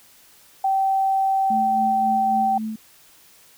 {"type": "tone", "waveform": "sine", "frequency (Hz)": 774, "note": "G5", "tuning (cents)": -22, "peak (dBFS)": -17, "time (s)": [0.64, 2.58], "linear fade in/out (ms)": 5}
{"type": "tone with tremolo", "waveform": "sine", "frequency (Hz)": 218.9, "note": "A3", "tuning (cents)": -9, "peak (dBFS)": -24, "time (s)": [1.5, 2.76], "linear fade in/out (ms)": 5, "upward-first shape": "sine", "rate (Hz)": 3.7, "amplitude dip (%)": 50}
{"effects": ["white hiss -52 dBFS RMS until 3.57 s"]}